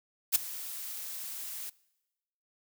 blue noise with ADSR envelope, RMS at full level -21 dBFS, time 0.32-1.7 s, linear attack 35 ms, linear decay 8 ms, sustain -19 dB, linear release 8 ms, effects noise-tail reverb RT60 1.0 s tail -23 dB re dry

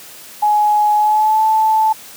sine tone with pitch glide, 840 to 874.7 Hz, G#5 to A5, +19 to -10 cents, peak -10 dBFS, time 0.42-1.93 s, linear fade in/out 10 ms, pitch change +71 cents, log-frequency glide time 0.95-1.43 s, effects white hiss -37 dBFS RMS until 2.16 s + high-pass 100 Hz 12 dB/octave

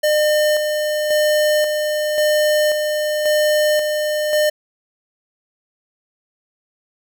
square tone with tremolo, 605 Hz, D#5, 49 cents flat, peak -14 dBFS, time 0.03-4.5 s, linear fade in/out 10 ms, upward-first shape square, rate 0.93 Hz, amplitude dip 40%, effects none

